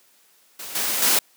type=noise with level steps; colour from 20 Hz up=white; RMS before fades=-35 / -24 / -18 dBFS; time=0.59-1.19 s; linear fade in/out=5 ms; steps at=0.75 / 1.02 s; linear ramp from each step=5 ms; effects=white hiss -58 dBFS RMS until 1.36 s + high-pass 200 Hz 12 dB/octave